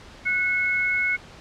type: tone pair together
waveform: sine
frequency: 1480 / 2184 Hz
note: F#6 / C#7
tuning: 0 / -26 cents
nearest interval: perfect fifth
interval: 674 cents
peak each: -27 / -21 dBFS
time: 0.25-1.17 s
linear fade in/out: 20 ms
effects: pink hiss -45 dBFS RMS until 1.4 s + low-pass 5000 Hz 12 dB/octave